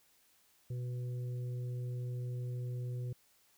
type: harmonic tone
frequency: 123.47 Hz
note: B2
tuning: in tune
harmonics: 1 / 3 / 4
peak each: -36 / -52 / -54 dBFS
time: 0.7-3.13 s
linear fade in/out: 5 ms
effects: white hiss -69 dBFS RMS until 3.57 s